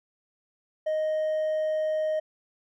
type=tone with hard clipping; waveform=sine; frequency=622.3 Hz; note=D#5; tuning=in tune; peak=-25 dBFS; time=0.86-2.2 s; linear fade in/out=10 ms; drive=2 dB; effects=none